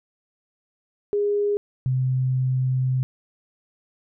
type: tone pair in turn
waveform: sine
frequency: 410.3 / 129.24 Hz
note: G#4 / C3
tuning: -21 / -21 cents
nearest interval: octave + minor sixth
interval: 2000 cents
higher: first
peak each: -19 dBFS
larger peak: neither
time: 1.13-1.57 / 1.86-3.03 s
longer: second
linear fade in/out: 0 ms
effects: none